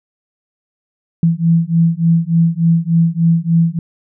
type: beating tone pair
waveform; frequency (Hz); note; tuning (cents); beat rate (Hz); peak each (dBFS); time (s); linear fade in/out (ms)
sine; 164.81 / 168.21; E3 / E3; 0 / +35; 3.4; -13; 1.23-3.79; 2
effects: none